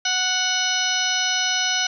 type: harmonic tone with a mistuned harmonic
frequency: 740 Hz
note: F#5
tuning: in tune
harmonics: 1 / 2 / 3 / 4 / 5 / 6 / 7 / 8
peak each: -30 / -26 / -30 / -25 / -30 / -29 / -30 / -26 dBFS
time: 0.05-1.87 s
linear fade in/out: 5 ms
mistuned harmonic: 6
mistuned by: -100 cents
effects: none